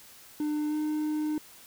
triangle tone with pitch glide, 300.4 to 304.9 Hz, D4 to D#4, +39 to -35 cents, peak -25 dBFS, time 0.4-1.38 s, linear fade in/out 2 ms, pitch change +26 cents, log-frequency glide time 0.68-0.75 s, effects white hiss -52 dBFS RMS until 1.66 s

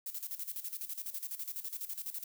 violet noise with tremolo, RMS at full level -39 dBFS, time 0.06-2.24 s, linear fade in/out 5 ms, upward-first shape square, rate 12 Hz, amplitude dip 75%, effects none

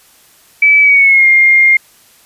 sine tone with pitch glide, 2300 to 2121 Hz, D7 to C7, -37 to +23 cents, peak -4 dBFS, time 0.62-1.77 s, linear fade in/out 5 ms, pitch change -140 cents, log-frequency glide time 0.81-1.27 s, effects white hiss -46 dBFS RMS until 2.25 s + resampled to 32000 Hz

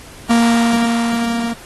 45% pulse tone with level ramp, 233.1 Hz, A#3, in tune, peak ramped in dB -9 to -19 dBFS, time 0.29-1.54 s, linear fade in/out 20 ms, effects pink hiss -39 dBFS RMS until 1.65 s + AAC 32 kbps

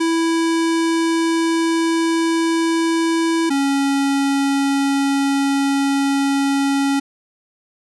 square tone pair in turn, 329.6 / 277.2 Hz, E4 / C#4, 0 / 0 cents, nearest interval minor third, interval 300 cents, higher first, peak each -16 dBFS, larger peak neither, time 0-3.5 / 3.5-7 s, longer neither, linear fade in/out 10 ms, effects resampled to 24000 Hz + 9-bit

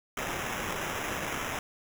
white noise with sample-and-hold, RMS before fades -34 dBFS, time 0.17-1.59 s, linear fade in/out 2 ms, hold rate 4410 Hz, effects none

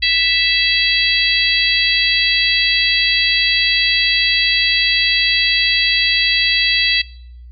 harmonic tone, 659.3 Hz, E5, in tune, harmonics 3 / 4 / 5 / 6 / 7, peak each -19 / -19 / -19 / -19 / -19 dBFS, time 0.02-7.02 s, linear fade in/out 10 ms, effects noise-tail reverb RT60 0.7 s tail -23 dB re dry + added 60 Hz sine -34 dBFS peak until 7.51 s

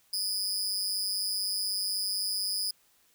sawtooth tone with amplitude modulation, 4978 Hz, D#8, in tune, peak -22 dBFS, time 0.13-2.71 s, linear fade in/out 5 ms, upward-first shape sine, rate 197 Hz, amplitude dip 95%, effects white hiss -66 dBFS RMS until 3.14 s

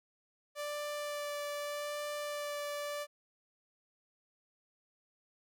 sawtooth tone with vibrato, 586 Hz, D5, 4 cents flat, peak -33 dBFS, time 0.55-3.07 s, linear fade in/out 50 ms, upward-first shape sine, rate 0.81 Hz, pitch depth 11 cents each way, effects none

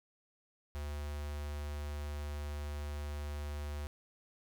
square tone with notch filter, 73.42 Hz, D2, in tune, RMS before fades -40 dBFS, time 0.75-3.87 s, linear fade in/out 0 ms, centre 260 Hz, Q 1.4, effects none

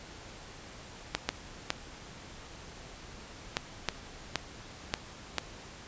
clicks, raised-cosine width 0.2 ms, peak -10 dBFS, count 8, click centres 1.15 / 1.29 / 1.704 / 3.569 / 3.887 / 4.357 / 4.939 / 5.383 s, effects pink hiss -48 dBFS RMS until 5.87 s + resampled to 16000 Hz

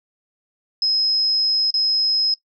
sine tone with dropouts, 5120 Hz, D#8, 49 cents sharp, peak -16 dBFS, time 0.82-2.34 s, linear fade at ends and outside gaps 2 ms, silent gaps 1.706-1.74 s, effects noise-tail reverb RT60 0.1 s tail -18 dB re dry

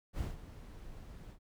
brown noise with ADSR envelope, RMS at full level -36 dBFS, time 0.13-1.39 s, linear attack 66 ms, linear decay 160 ms, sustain -13 dB, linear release 83 ms, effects none

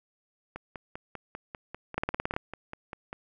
two click trains, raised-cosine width 0.5 ms, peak -23 / -13 dBFS, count 14 / 8, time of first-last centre 0.56-3.129 / 1.98-2.365 s, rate 5.06 / 18.2 Hz, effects none

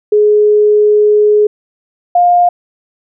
sine tone pair in turn, 420 / 706.4 Hz, G#4 / F5, +19 / +20 cents, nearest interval major sixth, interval 901 cents, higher second, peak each -5 dBFS, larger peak neither, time 0.12-1.47 / 2.15-2.49 s, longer first, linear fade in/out 5 ms, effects none

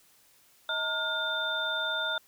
sine tone cluster, 634 / 909 / 1422 / 3586 Hz, D#5 / A#5 / F6 / A7, +32 / -44 / +31 / +32 cents, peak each -37 / -39 / -31 / -32 dBFS, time 0.69-2.18 s, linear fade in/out 2 ms, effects white hiss -62 dBFS RMS until 2.27 s

